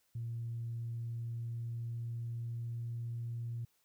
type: tone with pitch glide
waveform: sine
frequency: 116.54 to 117.49 Hz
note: A#2 to A#2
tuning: 0 to +14 cents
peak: -36 dBFS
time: 0.15-3.65 s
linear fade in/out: 5 ms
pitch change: +14 cents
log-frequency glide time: 0.92-3.13 s
effects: tanh soft clip ceiling -32 dBFS + white hiss -75 dBFS RMS until 3.84 s